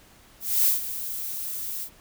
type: noise with ADSR envelope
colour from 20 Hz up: violet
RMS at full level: -19 dBFS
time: 0.4-1.9 s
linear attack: 260 ms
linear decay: 140 ms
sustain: -13 dB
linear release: 76 ms
effects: pink hiss -54 dBFS RMS until 2 s